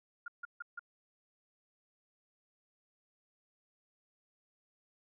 sine tone bursts, 1412 Hz, F6, 19 cents sharp, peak -39 dBFS, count 4, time 0.26-0.794 s, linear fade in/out 5 ms, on 21 ms, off 150 ms, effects none

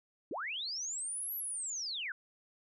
sine linear two-way sweep, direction up then down, 235.5 to 11960 to 1420 Hz, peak -36 dBFS, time 0.31-2.12 s, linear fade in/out 2 ms, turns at 1.35 s, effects none

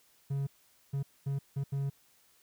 triangle tone bursts at uneven times, 138.59 Hz, C#3, in tune, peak -28 dBFS, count 5, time 0.3-0.47 / 0.93-1.03 / 1.26-1.39 / 1.56-1.64 / 1.72-1.9 s, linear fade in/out 10 ms, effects white hiss -66 dBFS RMS until 2.42 s

